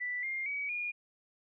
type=tone with pitch steps; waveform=sine; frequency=1975.5 / 2117 / 2269 / 2432 Hz; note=B6 / C7 / C#7 / D#7; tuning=0 / +20 / +40 / -40 cents; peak=-33 dBFS; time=0-0.92 s; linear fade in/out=20 ms; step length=230 ms; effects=none